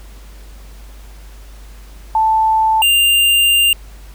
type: tone pair in turn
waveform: sine / square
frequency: 880 / 2794 Hz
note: A5 / F7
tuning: 0 / 0 cents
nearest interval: octave + minor sixth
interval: 2000 cents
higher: second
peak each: -10 dBFS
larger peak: neither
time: 2.15-2.82 / 2.82-3.73 s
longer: second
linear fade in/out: 2 ms
effects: added 50 Hz sine -34 dBFS peak until 4.14 s + pink hiss -45 dBFS RMS until 4.14 s